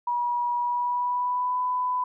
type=tone with pitch glide; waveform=sine; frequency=965 to 999 Hz; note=B5 to B5; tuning=-40 to +20 cents; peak=-23 dBFS; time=0.07-2.04 s; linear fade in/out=5 ms; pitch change=+60 cents; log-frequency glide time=0.57-1.59 s; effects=none